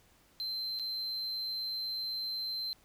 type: tone with dropouts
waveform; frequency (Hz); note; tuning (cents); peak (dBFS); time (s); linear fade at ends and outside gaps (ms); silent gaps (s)
triangle; 4106; C8; -33; -33; 0.4-2.73; 0; 0.79-0.796
effects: pink hiss -65 dBFS RMS until 2.84 s